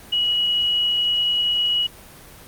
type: tone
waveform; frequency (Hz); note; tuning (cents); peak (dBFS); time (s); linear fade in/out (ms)
sine; 2915; F#7; -26; -17; 0.12-1.87; 10
effects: pink hiss -43 dBFS RMS until 2.47 s + Opus 24 kbps